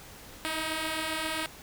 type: beating tone pair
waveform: 5% pulse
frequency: 311.1 / 318.5 Hz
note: D#4 / D#4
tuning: 0 / +41 cents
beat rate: 7.4 Hz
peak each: -25 / -20 dBFS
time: 0.45-1.46 s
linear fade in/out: 0 ms
effects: pink hiss -48 dBFS RMS until 1.62 s